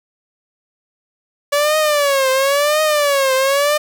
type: tone with vibrato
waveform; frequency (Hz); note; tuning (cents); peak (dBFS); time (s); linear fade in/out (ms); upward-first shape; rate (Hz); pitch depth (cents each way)
sawtooth; 570; C#5; +48; -9; 1.52-3.78; 10; triangle; 0.96; 160
effects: none